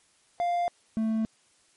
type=tone pair in turn; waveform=triangle; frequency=698.5 / 221.2 Hz; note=F5 / A3; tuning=0 / +9 cents; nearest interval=octave + minor sixth; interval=1991 cents; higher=first; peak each=-22 dBFS; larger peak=neither; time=0.4-0.68 / 0.97-1.25 s; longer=neither; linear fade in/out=0 ms; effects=white hiss -64 dBFS RMS until 1.76 s + MP3 48 kbps